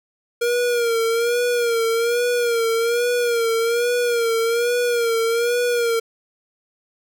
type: tone with vibrato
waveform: square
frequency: 470.5 Hz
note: A#4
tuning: 16 cents sharp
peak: -18 dBFS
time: 0.41-6 s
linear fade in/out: 10 ms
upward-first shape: sine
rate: 1.2 Hz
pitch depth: 60 cents each way
effects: none